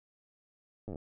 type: slowing click train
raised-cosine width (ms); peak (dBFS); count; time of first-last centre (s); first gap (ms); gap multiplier
2; -28; 8; 0.88-0.958; 9; 1.07
effects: none